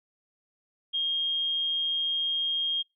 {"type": "tone", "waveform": "sine", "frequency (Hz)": 3233, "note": "G#7", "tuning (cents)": -47, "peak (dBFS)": -25, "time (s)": [0.93, 2.83], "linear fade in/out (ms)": 20, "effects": ["noise-tail reverb RT60 0.2 s tail -26 dB re dry"]}